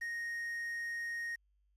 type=tone with quantisation; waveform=triangle; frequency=1864.7 Hz; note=A#6; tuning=in tune; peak=-35 dBFS; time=0.01-1.36 s; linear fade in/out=10 ms; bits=10; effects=added 50 Hz sine -70 dBFS peak until 1.76 s + resampled to 32000 Hz